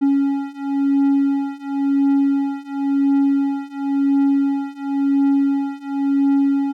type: beating tone pair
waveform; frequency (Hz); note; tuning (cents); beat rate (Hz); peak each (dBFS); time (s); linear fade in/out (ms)
triangle; 277.2 / 278.15; C#4 / C#4; 0 / +6; 0.95; -17 / -16; 0.01-6.73; 20
effects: none